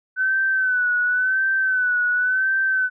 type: tone with vibrato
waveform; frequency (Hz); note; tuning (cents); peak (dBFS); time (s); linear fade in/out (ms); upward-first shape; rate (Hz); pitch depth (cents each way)
sine; 1510; F#6; +35; -17; 0.16-2.9; 50; sine; 0.93; 56
effects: none